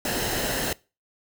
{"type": "noise with comb filter", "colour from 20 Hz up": "pink", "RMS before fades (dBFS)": -27, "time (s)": [0.05, 0.73], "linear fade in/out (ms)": 2, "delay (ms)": 0.86, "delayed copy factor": -0.55, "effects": ["noise-tail reverb RT60 0.3 s tail -22 dB re dry"]}